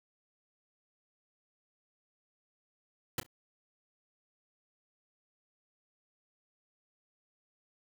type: noise with echo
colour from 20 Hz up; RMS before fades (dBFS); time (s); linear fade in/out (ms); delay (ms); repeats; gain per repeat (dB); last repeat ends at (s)
pink; -33; 3.18-3.2; 2; 32; 2; -15; 3.264
effects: none